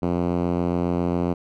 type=tone with band-pass filter; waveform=5% pulse; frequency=87.31 Hz; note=F2; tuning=in tune; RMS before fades=-23 dBFS; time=0.02-1.34 s; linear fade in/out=10 ms; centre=200 Hz; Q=0.91; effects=none